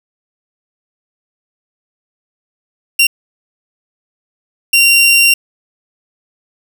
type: tone bursts at uneven times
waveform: sawtooth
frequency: 2762 Hz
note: F7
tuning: 20 cents flat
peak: -3 dBFS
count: 2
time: 2.99-3.07 / 4.73-5.34 s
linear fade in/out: 5 ms
effects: none